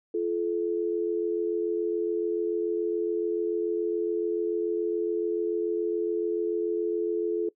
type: tone pair together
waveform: sine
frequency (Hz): 344.5 / 431.5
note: F4 / A4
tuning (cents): -24 / -34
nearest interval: major third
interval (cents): 390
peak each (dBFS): -28 / -27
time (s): 0.14-7.49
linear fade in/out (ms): 5
effects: noise-tail reverb RT60 0.1 s tail -20 dB re dry